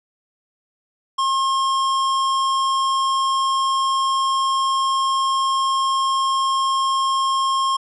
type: tone with tanh clipping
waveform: sine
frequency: 1072 Hz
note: C6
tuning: 42 cents sharp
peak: -19 dBFS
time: 1.18-7.77 s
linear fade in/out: 10 ms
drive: 18 dB
effects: resampled to 24000 Hz